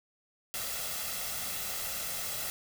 white noise with comb filter, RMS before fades -36 dBFS, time 0.54-2.5 s, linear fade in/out 0 ms, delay 1.5 ms, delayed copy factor +0.55, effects none

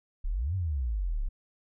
sine exponential two-way sweep, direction up then down, 30.87 to 98 to 30.87 Hz, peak -27 dBFS, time 0.24-1.29 s, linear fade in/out 10 ms, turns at 0.55 s, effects none

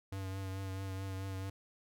square tone with vibrato, 96 Hz, G2, 36 cents flat, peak -39 dBFS, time 0.12-1.5 s, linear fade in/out 5 ms, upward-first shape triangle, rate 4.6 Hz, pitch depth 29 cents each way, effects none

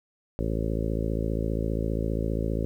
harmonic tone, 55 Hz, A1, in tune, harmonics 1 / 2 / 3 / 4 / 5 / 6 / 7 / 8 / 9 / 10, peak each -29 / -32 / -34 / -35 / -36 / -37 / -37 / -38 / -39 / -39 dBFS, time 0.39-2.65 s, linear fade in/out 0 ms, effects 10-bit

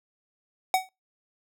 square tone with exponential decay, 751 Hz, F#5, 26 cents sharp, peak -17 dBFS, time 0.74-0.89 s, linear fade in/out 1 ms, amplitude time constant 32 ms, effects noise-tail reverb RT60 0.2 s tail -23 dB re dry

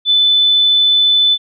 sine tone, 3506 Hz, A7, 7 cents flat, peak -8 dBFS, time 0.05-1.38 s, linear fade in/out 50 ms, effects none

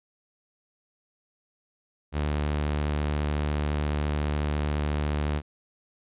sawtooth tone, 74.2 Hz, D2, 18 cents sharp, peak -21 dBFS, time 2.12-5.42 s, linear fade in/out 50 ms, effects resampled to 8000 Hz

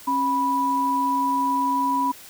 sine tone pair together, 271.8 / 983 Hz, C#4 / B5, -34 / -8 cents, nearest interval octave + minor seventh, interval 2226 cents, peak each -26 / -20 dBFS, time 0.07-2.12 s, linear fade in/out 10 ms, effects white hiss -44 dBFS RMS until 2.29 s

